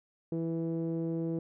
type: tone with low-pass filter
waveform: sawtooth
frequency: 164.81 Hz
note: E3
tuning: in tune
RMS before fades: -33 dBFS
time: 0.32-1.39 s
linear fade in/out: 2 ms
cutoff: 410 Hz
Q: 4.3
effects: none